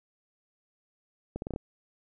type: accelerating click train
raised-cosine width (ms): 2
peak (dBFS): -21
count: 6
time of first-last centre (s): 1.36-1.561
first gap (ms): 61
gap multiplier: 0.79
effects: none